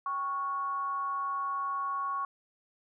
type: tone with frequency modulation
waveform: sine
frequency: 1108.7 Hz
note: C#6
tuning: in tune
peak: -30 dBFS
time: 0.06-2.25 s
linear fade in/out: 2 ms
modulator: 320 Hz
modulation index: 0.35
effects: none